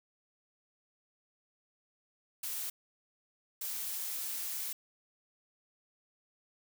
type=noise bursts at uneven times; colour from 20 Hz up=blue; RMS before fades=-38 dBFS; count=2; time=2.43-2.7 / 3.61-4.73 s; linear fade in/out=5 ms; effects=none